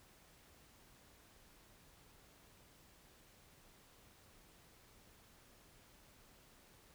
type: silence
effects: pink hiss -65 dBFS RMS until 6.94 s